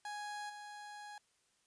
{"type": "tone with level steps", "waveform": "30% pulse", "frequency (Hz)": 830.6, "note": "G#5", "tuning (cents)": 0, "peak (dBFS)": [-39, -45], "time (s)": [0.05, 1.18], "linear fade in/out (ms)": 2, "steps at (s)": 0.49, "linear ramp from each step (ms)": 10, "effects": ["white hiss -75 dBFS RMS until 1.66 s", "resampled to 22050 Hz"]}